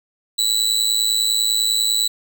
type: tone with amplitude modulation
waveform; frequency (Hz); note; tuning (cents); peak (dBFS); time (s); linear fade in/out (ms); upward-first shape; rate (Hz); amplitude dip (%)
30% pulse; 3951; B7; 0; -10; 0.38-2.08; 10; sine; 110; 85
effects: none